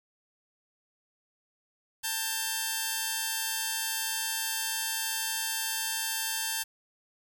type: tone pair together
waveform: 5% pulse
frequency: 890 / 1585.8 Hz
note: A5 / G6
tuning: +20 / +20 cents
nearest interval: minor seventh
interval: 1000 cents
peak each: -21 / -21 dBFS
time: 2.03-6.64 s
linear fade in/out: 20 ms
effects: 8-bit